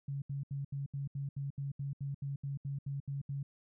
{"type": "tone bursts", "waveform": "sine", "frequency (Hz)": 139.4, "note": "C#3", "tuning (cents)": 10, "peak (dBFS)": -35, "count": 16, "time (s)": [0.08, 3.43], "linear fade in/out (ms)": 5, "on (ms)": 140, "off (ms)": 74, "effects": []}